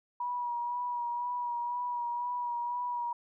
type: tone with vibrato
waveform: sine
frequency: 966 Hz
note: B5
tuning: 39 cents flat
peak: -31 dBFS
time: 0.2-3.13 s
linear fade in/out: 5 ms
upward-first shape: sine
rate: 2 Hz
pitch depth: 24 cents each way
effects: none